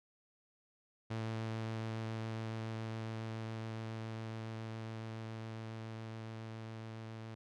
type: tone with level ramp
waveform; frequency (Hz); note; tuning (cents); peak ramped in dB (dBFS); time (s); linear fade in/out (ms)
sawtooth; 111.6; A2; +25; -33 to -41; 1.1-7.35; 10
effects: low-pass 5000 Hz 12 dB/octave